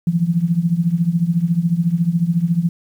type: tone with tremolo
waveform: sine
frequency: 170 Hz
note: F3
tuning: 46 cents flat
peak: -10 dBFS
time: 0.07-2.69 s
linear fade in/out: 2 ms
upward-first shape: triangle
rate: 14 Hz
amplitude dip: 90%
effects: 8-bit